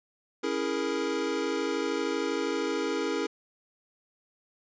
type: chord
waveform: square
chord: A# half-diminished seventh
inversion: first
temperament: equal with one note detuned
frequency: 277.2 / 329.6 / 415.3 / 468.3 Hz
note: C#4 / E4 / G#4 / A#4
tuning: 0 / 0 / 0 / +8 cents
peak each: -35 / -34 / -33 / -34 dBFS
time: 0.43-3.27 s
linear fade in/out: 10 ms
effects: resampled to 16000 Hz